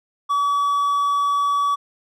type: tone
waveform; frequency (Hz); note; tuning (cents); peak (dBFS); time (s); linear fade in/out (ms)
triangle; 1141; C#6; +50; -15; 0.29-1.76; 20
effects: none